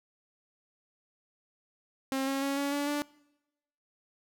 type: tone with pitch steps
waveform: sawtooth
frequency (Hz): 267.6 / 272.3 / 277 / 281.9 / 286.8 / 291.8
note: C4 / C#4 / C#4 / C#4 / D4 / D4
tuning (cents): +39 / -31 / -1 / +29 / -41 / -11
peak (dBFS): -25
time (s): 2.12-3.02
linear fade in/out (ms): 0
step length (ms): 150
effects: noise-tail reverb RT60 0.9 s tail -23 dB re dry